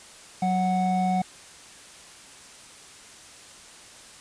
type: tone pair together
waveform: triangle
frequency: 185.3 / 738.6 Hz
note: F#3 / F#5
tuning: +3 / -3 cents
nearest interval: 2 octaves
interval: 2394 cents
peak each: -22 dBFS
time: 0.42-1.22 s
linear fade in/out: 5 ms
effects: white hiss -47 dBFS RMS until 4.2 s + resampled to 22050 Hz